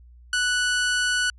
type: tone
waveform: sawtooth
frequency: 1480 Hz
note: F#6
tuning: in tune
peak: -17 dBFS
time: 0.33-1.3 s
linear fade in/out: 2 ms
effects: added 60 Hz sine -46 dBFS peak until 1.38 s + resampled to 24000 Hz